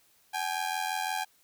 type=ring-modulated tone; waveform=sawtooth; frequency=805 Hz; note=G5; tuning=46 cents sharp; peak=-23 dBFS; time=0.33-1.25 s; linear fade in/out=20 ms; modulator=42.9 Hz; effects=white hiss -65 dBFS RMS until 1.43 s